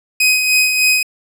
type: tone with tremolo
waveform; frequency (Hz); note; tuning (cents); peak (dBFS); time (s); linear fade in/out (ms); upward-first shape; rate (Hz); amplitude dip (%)
sawtooth; 2513; D#7; +17; -6; 0.2-1.03; 5; sine; 3.3; 45
effects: resampled to 32000 Hz + 8-bit